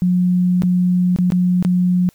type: tone with dropouts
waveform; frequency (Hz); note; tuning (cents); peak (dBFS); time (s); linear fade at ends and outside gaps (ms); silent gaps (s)
sine; 180; F#3; -47; -12; 0.02-2.09; 0; 0.621-0.634 / 1.162-1.187 / 1.303-1.321 / 1.626-1.649
effects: white hiss -55 dBFS RMS until 2.14 s